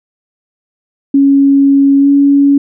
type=tone with pitch glide; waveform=sine; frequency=277.2 to 281.2 Hz; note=C#4 to C#4; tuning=0 to +25 cents; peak=-4 dBFS; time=1.14-2.58 s; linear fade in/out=5 ms; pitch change=+25 cents; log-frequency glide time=1.99-2.08 s; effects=none